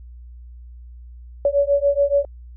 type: beating tone pair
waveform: sine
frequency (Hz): 563 / 570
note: C#5 / C#5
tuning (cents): +27 / +48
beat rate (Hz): 7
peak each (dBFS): -18 / -18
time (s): 1.45-2.25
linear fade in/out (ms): 2
effects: added 60 Hz sine -37 dBFS peak until 2.56 s